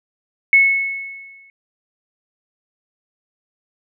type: tone with exponential decay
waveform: sine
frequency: 2197 Hz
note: C#7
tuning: 16 cents flat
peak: -6 dBFS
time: 0.53-1.5 s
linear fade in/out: 1 ms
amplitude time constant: 210 ms
effects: none